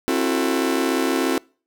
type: chord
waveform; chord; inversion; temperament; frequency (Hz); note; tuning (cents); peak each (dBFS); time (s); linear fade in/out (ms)
40% pulse; F# half-diminished seventh; second; just; 266.4 / 333 / 370 / 444; C4 / E4 / F#4 / A4; +31 / +18 / 0 / +16; -22 / -23 / -24 / -26; 0.08-1.38; 0
effects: noise-tail reverb RT60 0.4 s tail -26 dB re dry